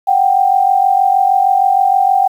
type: tone pair together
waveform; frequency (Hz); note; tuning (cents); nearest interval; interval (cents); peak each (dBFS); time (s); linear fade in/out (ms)
sine; 737 / 783.4; F#5 / G5; -7 / -1; minor second; 106; -13 / -10; 0.07-2.28; 10
effects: 7-bit